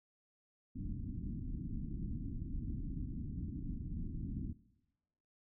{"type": "low-pass noise", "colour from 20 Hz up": "pink", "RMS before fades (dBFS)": -41, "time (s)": [0.75, 4.53], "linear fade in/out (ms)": 10, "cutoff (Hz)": 290, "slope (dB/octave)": 48, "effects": ["noise-tail reverb RT60 1.0 s tail -20 dB re dry"]}